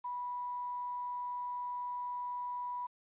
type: tone with quantisation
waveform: sine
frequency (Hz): 982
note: B5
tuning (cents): -10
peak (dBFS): -36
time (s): 0.04-2.87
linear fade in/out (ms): 10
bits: 10
effects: resampled to 8000 Hz